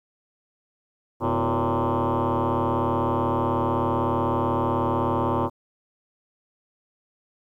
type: tone with frequency modulation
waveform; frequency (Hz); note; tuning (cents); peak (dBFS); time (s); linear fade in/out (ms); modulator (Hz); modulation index
sine; 329.6; E4; 0; -19; 1.2-5.5; 50; 116; 6.7
effects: tanh soft clip ceiling -17 dBFS + 10-bit